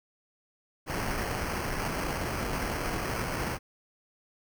pink noise with sample-and-hold, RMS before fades -32 dBFS, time 0.86-3.59 s, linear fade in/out 50 ms, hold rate 3675 Hz, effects none

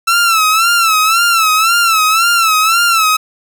sawtooth tone with vibrato, 1329 Hz, E6, 14 cents sharp, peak -5 dBFS, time 0.07-3.17 s, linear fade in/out 10 ms, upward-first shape sine, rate 1.9 Hz, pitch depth 93 cents each way, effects none

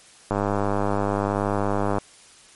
click train, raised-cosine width 1 ms, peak -9 dBFS, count 170, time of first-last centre 0.31-1.983 s, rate 101 Hz, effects white hiss -50 dBFS RMS until 2.55 s + MP3 48 kbps

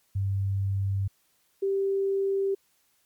sine tone pair in turn, 98 / 391.5 Hz, G2 / G4, 0 / -2 cents, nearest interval 2 octaves, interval 2398 cents, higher second, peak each -24 / -23 dBFS, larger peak second, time 0.15-1.08 / 1.62-2.55 s, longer neither, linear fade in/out 10 ms, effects white hiss -68 dBFS RMS until 3.05 s + MP3 96 kbps

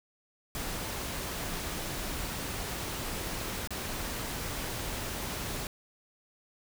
pink noise with dropouts, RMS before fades -36 dBFS, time 0.55-5.67 s, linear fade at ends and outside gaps 1 ms, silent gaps 3.674-3.706 s, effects none

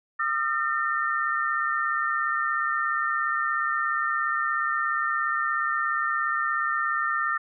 sine tone cluster, 1219 / 1356 / 1808 Hz, D#6 / E6 / A6, -36 / +49 / +47 cents, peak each -28 / -28 / -27 dBFS, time 0.19-7.38 s, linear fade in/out 10 ms, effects none

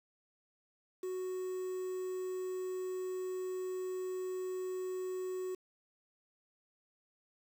triangle tone with quantisation, 370 Hz, F#4, in tune, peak -34 dBFS, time 1.03-5.55 s, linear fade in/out 5 ms, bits 9, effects none

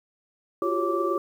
sine tone cluster, 345.8 / 373.9 / 392 / 554 / 1167 Hz, F4 / F#4 / G4 / C#5 / D6, -17 / +18 / 0 / -1 / -11 cents, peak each -27 / -32 / -30 / -30 / -28 dBFS, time 0.62-1.18 s, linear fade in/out 2 ms, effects 9-bit

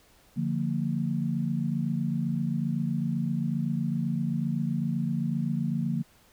sine chord, Bb major, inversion first, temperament equal with one note detuned, 146.83 / 174.61 / 229.1 Hz, D3 / F3 / Bb3, 0 / 0 / -30 cents, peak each -30 dBFS, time 0.36-6.03 s, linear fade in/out 20 ms, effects pink hiss -60 dBFS RMS until 6.32 s

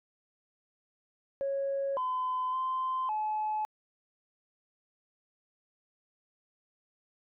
sine tone with pitch steps, 551 / 1018 / 1036 / 857 Hz, C#5 / C6 / C6 / A5, -11 / -48 / -17 / -46 cents, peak -28 dBFS, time 1.41-3.65 s, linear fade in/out 0 ms, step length 560 ms, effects tanh soft clip ceiling -25 dBFS

